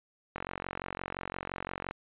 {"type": "click train", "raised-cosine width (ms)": 0.5, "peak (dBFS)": -20, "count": 72, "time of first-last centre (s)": [0.36, 1.91], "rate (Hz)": 45.8, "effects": ["resampled to 8000 Hz"]}